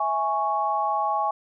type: chord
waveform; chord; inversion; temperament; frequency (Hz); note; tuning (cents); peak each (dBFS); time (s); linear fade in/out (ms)
sine; C# minor; first; equal with one note detuned; 655.1 / 830.6 / 1108.7; E5 / G#5 / C#6; -11 / 0 / 0; -30 / -24 / -26; 0-1.31; 5
effects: none